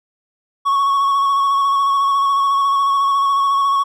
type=tone with vibrato; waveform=triangle; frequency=1108.7 Hz; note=C#6; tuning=in tune; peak=-11 dBFS; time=0.65-3.84 s; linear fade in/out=20 ms; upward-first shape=square; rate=14 Hz; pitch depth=18 cents each way; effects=none